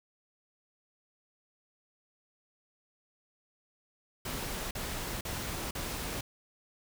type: noise bursts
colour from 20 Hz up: pink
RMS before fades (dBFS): -37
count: 4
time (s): 4.25-6.21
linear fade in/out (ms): 5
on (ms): 460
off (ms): 40
effects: none